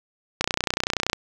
click train, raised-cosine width 0.2 ms, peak -4 dBFS, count 23, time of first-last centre 0.41-1.131 s, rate 30.5 Hz, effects 7-bit

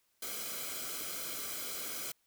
white noise with comb filter, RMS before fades -40 dBFS, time 0.22-2.12 s, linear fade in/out 5 ms, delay 1.1 ms, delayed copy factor -0.7, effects white hiss -75 dBFS RMS until 2.26 s

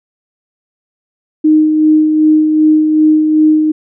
sine tone with tremolo, 309.2 Hz, D#4, 11 cents flat, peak -4 dBFS, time 1.44-3.72 s, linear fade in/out 10 ms, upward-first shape sine, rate 2.6 Hz, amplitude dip 40%, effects none

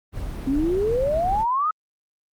brown noise, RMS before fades -30 dBFS, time 0.12-1.46 s, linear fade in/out 50 ms
sine exponential sweep, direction up, 259.3 to 1300 Hz, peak -19 dBFS, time 0.47-1.71 s, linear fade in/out 5 ms
effects Opus 24 kbps

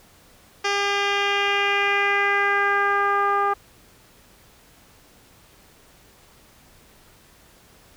10% pulse tone with low-pass filter sweep, 402.4 Hz, G4, 45 cents sharp, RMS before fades -21 dBFS, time 0.64-3.54 s, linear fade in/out 10 ms, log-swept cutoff 4500 to 1100 Hz, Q 2.5, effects pink hiss -53 dBFS RMS until 7.96 s

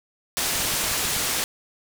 white low-pass noise, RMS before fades -25 dBFS, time 0.37-1.44 s, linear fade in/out 0 ms, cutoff 11000 Hz, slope 12 dB/octave
clicks, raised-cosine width 5 ms, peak -25 dBFS, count 8, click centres 0.558 / 0.603 / 0.653 / 0.738 / 0.84 / 0.915 / 1.054 / 1.165 s
effects none

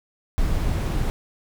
brown noise, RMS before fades -22 dBFS, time 0.38-1.1 s, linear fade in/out 0 ms, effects none

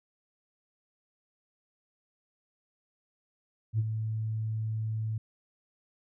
sine tone with ADSR envelope, 110 Hz, A2, in tune, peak -21 dBFS, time 3.73-5.18 s, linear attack 60 ms, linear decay 36 ms, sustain -8 dB, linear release 4 ms, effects tanh soft clip ceiling -20 dBFS

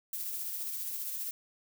violet noise with tremolo, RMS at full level -36 dBFS, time 0.13-1.31 s, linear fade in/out 2 ms, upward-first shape sine, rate 15 Hz, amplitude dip 30%, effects none

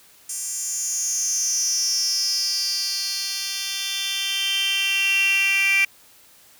10% pulse tone with high-pass filter sweep, 392 Hz, G4, in tune, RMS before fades -23 dBFS, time 0.29-5.85 s, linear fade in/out 5 ms, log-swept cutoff 7800 to 2400 Hz, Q 8.6, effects white hiss -52 dBFS RMS until 6.59 s

